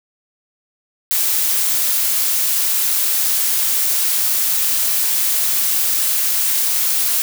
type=noise; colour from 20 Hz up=blue; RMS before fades=-17 dBFS; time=1.11-7.22 s; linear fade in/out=0 ms; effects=none